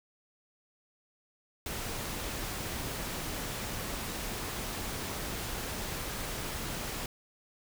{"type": "noise", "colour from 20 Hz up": "pink", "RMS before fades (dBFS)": -37, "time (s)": [1.66, 7.06], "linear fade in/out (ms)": 2, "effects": []}